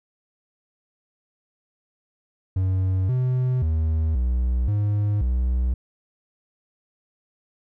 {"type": "tone with pitch steps", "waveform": "triangle", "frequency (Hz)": [93.9, 127.3, 79.4, 61.7, 103.6, 62.3], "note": ["F#2", "C3", "D#2", "B1", "G#2", "B1"], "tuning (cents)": [26, -47, 36, -1, -4, 16], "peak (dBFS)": -17, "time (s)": [2.56, 5.74], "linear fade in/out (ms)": 5, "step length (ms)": 530, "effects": []}